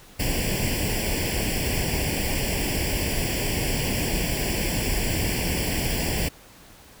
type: noise with comb filter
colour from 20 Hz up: pink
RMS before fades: -25 dBFS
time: 0.19-6.29 s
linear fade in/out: 10 ms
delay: 0.39 ms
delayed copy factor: +1
effects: pink hiss -49 dBFS RMS until 7 s